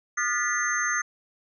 sine tone cluster, 1222 / 1426 / 1747 / 1963 / 6300 Hz, D#6 / F6 / A6 / B6 / G8, -32 / +36 / -13 / -11 / +8 cents, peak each -30 dBFS, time 0.17-1.02 s, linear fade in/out 10 ms, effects none

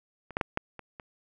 clicks, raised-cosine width 0.5 ms, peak -28 / -13 / -11 / -12 / -26 / -27 dBFS, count 6, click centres 0.307 / 0.369 / 0.412 / 0.574 / 0.793 / 0.998 s, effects none

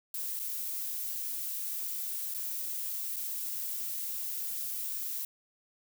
violet noise with dropouts, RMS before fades -36 dBFS, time 0.14-5.25 s, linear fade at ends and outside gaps 2 ms, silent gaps 0.393-0.397 / 2.34-2.345 / 3.161-3.165 s, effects none

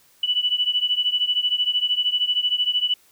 sine beating tone pair, 2960 / 2973 Hz, F#7 / F#7, 0 / +8 cents, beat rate 13 Hz, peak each -21 / -23 dBFS, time 0.23-2.94 s, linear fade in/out 5 ms, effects white hiss -57 dBFS RMS until 3.11 s

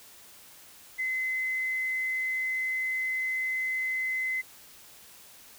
triangle tone with tanh clipping, 2045 Hz, C7, 40 cents flat, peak -27 dBFS, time 0.98-4.42 s, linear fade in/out 20 ms, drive 2 dB, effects white hiss -52 dBFS RMS until 5.58 s

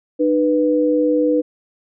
sine tone pair together, 303.4 / 493 Hz, D#4 / B4, -44 / -3 cents, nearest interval minor sixth, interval 841 cents, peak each -16 dBFS, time 0.19-1.42 s, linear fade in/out 20 ms, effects none

